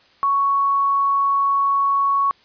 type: tone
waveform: sine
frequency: 1112 Hz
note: C#6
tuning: 5 cents sharp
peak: -15 dBFS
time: 0.23-2.31 s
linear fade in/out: 0 ms
effects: white hiss -54 dBFS RMS until 2.44 s + resampled to 11025 Hz